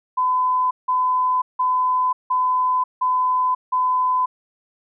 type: tone bursts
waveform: sine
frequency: 1011 Hz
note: B5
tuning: 40 cents sharp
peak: -16 dBFS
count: 6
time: 0.17-4.26 s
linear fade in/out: 10 ms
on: 540 ms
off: 170 ms
effects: none